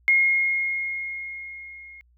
sine tone with level ramp, 2148 Hz, C7, 45 cents sharp, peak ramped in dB -14 to -42 dBFS, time 0.08-2.01 s, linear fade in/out 0 ms, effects added 60 Hz sine -57 dBFS peak until 2.17 s

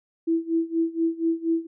sine tone with tremolo, 329.6 Hz, E4, in tune, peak -18 dBFS, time 0.27-1.67 s, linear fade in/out 10 ms, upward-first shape sine, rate 4.2 Hz, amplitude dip 90%, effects none

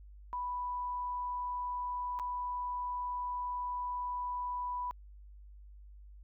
sine tone with dropouts, 987.8 Hz, B5, in tune, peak -34 dBFS, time 0.33-4.91 s, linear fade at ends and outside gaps 0 ms, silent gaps 2.19-2.197 s, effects added 50 Hz sine -50 dBFS peak until 6.23 s

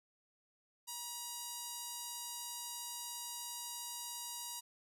5% pulse tone with notch filter, 957 Hz, A#5, 45 cents sharp, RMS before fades -45 dBFS, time 0.87-4.61 s, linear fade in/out 20 ms, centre 2100 Hz, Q 0.94, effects none

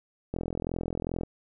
click train, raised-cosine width 2 ms, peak -18 dBFS, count 39, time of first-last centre 0.34-1.234 s, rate 42.5 Hz, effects none

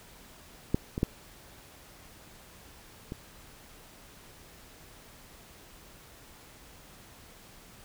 clicks, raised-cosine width 3 ms, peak -11 / -19 / -11 / -23 dBFS, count 4, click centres 0.745 / 0.979 / 1.031 / 3.121 s, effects pink hiss -53 dBFS RMS until 7.84 s

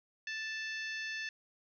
harmonic tone, 880 Hz, A5, in tune, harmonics 2 / 3 / 4 / 5 / 6 / 7, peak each -39 / -43 / -49 / -50 / -51 / -54 dBFS, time 0.27-1.29 s, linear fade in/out 2 ms, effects none

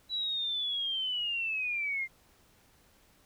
sine linear sweep, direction down, 3952 to 2088 Hz, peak -30 dBFS, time 0.09-2.08 s, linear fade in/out 50 ms, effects pink hiss -64 dBFS RMS until 3.25 s

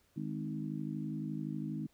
harmonic tone with a mistuned harmonic, 51.91 Hz, G#1, in tune, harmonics 3 / 4 / 5 / 6, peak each -40 / -41 / -42 / -43 dBFS, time 0.16-1.87 s, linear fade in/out 10 ms, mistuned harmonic 3, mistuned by -17 cents, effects pink hiss -71 dBFS RMS until 1.93 s

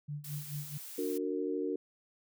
sine tone with tremolo, 146.83 Hz, D3, in tune, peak -35 dBFS, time 0.08-0.78 s, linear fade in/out 10 ms, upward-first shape sine, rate 4.6 Hz, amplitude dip 85%
blue noise, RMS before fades -46 dBFS, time 0.24-1.18 s, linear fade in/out 5 ms
sine chord, D augmented, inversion none, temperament just, 293.7 / 367.1 / 458.9 Hz, D4 / F#4 / A#4, 0 / -14 / -27 cents, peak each -36 dBFS, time 0.98-1.76 s, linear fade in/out 5 ms
effects none

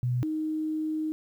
sine tone pair in turn, 123.7 / 311.7 Hz, B2 / D#4, +3 / +3 cents, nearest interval octave + major third, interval 1600 cents, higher second, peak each -24 / -27 dBFS, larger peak first, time 0.03-0.23 / 0.23-1.12 s, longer second, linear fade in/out 0 ms, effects 10-bit

